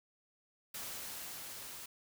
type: noise with level ramp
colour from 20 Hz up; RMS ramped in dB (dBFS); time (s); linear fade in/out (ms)
white; -43 to -48; 0.74-1.86; 5
effects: none